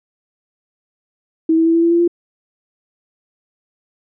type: tone with pitch steps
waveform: sine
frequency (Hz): 322.7 / 326.3 / 329.9 / 333.5 / 337.2 / 340.9 / 344.7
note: E4 / E4 / E4 / E4 / E4 / F4 / F4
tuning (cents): -37 / -18 / +1 / +20 / +39 / -42 / -23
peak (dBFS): -10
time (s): 1.49-2.078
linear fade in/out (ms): 5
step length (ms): 84
effects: none